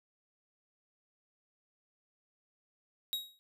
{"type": "tone with exponential decay", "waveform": "45% pulse", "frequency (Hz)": 3800, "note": "A#7", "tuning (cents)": 33, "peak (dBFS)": -30, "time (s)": [3.13, 3.39], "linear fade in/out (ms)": 0, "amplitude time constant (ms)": 56, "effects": []}